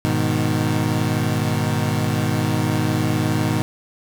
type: chord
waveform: 25% pulse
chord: G# minor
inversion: none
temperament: equal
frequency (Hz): 103.83 / 123.47 / 155.56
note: G#2 / B2 / D#3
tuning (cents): 0 / 0 / 0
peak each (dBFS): -19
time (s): 0.05-3.62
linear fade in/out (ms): 0
effects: none